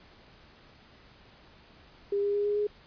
sine tone with pitch steps, 402.9 / 406.2 / 409.5 / 412.8 / 416.1 Hz, G4 / G#4 / G#4 / G#4 / G#4, +48 / -38 / -24 / -10 / +3 cents, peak -25 dBFS, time 2.12-2.67 s, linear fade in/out 5 ms, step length 110 ms, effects pink hiss -56 dBFS RMS until 2.86 s + resampled to 11025 Hz

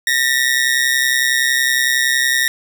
sawtooth ring-modulated tone, 1864.7 Hz, A#6, in tune, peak -7 dBFS, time 0.07-2.48 s, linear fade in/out 0 ms, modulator 65.4 Hz, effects none

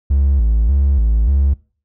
triangle tone with vibrato, 61.74 Hz, B1, in tune, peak -8 dBFS, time 0.1-1.54 s, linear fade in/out 10 ms, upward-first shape square, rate 1.7 Hz, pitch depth 200 cents each way, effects noise-tail reverb RT60 0.4 s tail -23 dB re dry + tanh soft clip ceiling -4 dBFS

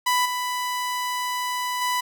sawtooth tone with level steps, 993 Hz, B5, 9 cents sharp, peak -15 / -21 / -18 dBFS, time 0.06-2.01 s, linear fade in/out 10 ms, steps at 0.25 / 1.81 s, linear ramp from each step 10 ms, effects none

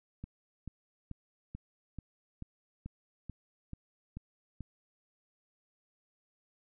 click train, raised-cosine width 5 ms, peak -29 dBFS, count 11, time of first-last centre 0.24-4.607 s, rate 2.29 Hz, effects none

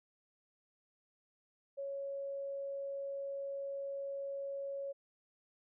sine tone, 554.4 Hz, C#5, in tune, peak -38 dBFS, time 1.77-4.93 s, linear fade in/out 20 ms, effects none

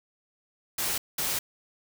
white noise bursts at uneven times, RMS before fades -29 dBFS, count 2, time 0.78-0.98 / 1.18-1.39 s, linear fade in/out 5 ms, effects none

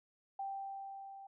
sine tone with level ramp, 784 Hz, G5, in tune, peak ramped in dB -37 to -49 dBFS, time 0.39-1.27 s, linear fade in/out 5 ms, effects none

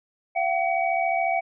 sine tone cluster, 685 / 759 / 2266 Hz, F5 / F#5 / C#7, -34 / +44 / +37 cents, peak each -24 / -25 / -28 dBFS, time 0.35-1.41 s, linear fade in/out 20 ms, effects none

